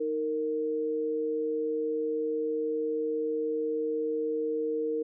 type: tone pair together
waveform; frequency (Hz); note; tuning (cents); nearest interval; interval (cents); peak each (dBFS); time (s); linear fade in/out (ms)
sine; 311.9 / 461.9; D#4 / A#4; +4 / -16; perfect fifth; 680; -34 / -28; 0-5.03; 10
effects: none